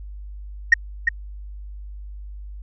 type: tone with echo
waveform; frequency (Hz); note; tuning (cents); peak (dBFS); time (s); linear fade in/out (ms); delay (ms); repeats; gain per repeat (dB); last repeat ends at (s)
sine; 1864.7; A#6; 0; -5; 0.72-0.74; 5; 350; 1; -8; 1.09
effects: tanh soft clip ceiling -5 dBFS + added 50 Hz sine -33 dBFS peak until 2.62 s